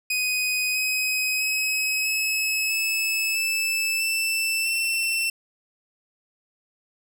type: tone with pitch steps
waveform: sawtooth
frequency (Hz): 2500 / 2526 / 2553 / 2579 / 2606 / 2633 / 2661 / 2689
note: D#7 / D#7 / D#7 / E7 / E7 / E7 / E7 / E7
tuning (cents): +8 / +26 / +44 / -39 / -20 / -3 / +16 / +34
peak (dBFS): -19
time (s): 0.1-5.3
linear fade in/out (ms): 5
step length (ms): 650
effects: none